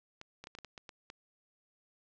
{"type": "clicks", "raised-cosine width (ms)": 0.2, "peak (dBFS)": -29, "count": 9, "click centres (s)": [0.214, 0.44, 0.471, 0.551, 0.587, 0.647, 0.778, 0.892, 1.101], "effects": ["low-pass 7000 Hz 12 dB/octave"]}